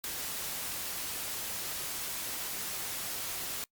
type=noise; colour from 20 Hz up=white; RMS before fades=-37 dBFS; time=0.04-3.64 s; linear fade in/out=0 ms; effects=noise-tail reverb RT60 0.1 s tail -26 dB re dry + Opus 48 kbps